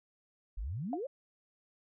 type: exponential sweep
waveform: sine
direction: up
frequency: 41.19 to 587.3 Hz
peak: -35 dBFS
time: 0.57-1.07 s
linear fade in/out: 10 ms
type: tone with exponential decay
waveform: sine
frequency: 707 Hz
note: F5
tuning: 21 cents sharp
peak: -30 dBFS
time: 0.93-1.01 s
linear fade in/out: 2 ms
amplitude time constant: 17 ms
effects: none